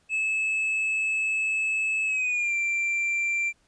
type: tone with pitch glide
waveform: triangle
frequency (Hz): 2602 to 2359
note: E7 to D7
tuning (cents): -23 to +7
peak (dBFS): -22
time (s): 0.09-3.53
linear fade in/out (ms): 50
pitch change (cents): -170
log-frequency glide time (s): 2.05-2.54
effects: pink hiss -66 dBFS RMS until 3.67 s + resampled to 22050 Hz